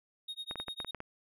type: tone with tremolo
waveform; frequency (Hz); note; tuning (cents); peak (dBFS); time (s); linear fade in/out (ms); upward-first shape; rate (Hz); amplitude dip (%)
triangle; 3729; A#7; 0; -35; 0.28-0.91; 5; sine; 10; 100
type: clicks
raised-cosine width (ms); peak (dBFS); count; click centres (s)
0.5; -25; 8; 0.511 / 0.557 / 0.6 / 0.683 / 0.802 / 0.847 / 0.947 / 1.004
effects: none